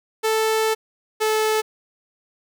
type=tone pair in turn; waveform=sawtooth; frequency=440 / 434.4 Hz; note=A4 / A4; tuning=0 / -22 cents; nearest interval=unison; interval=22 cents; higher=first; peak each=-14 dBFS; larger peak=neither; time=0.23-0.75 / 1.2-1.62 s; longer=first; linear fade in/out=20 ms; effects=none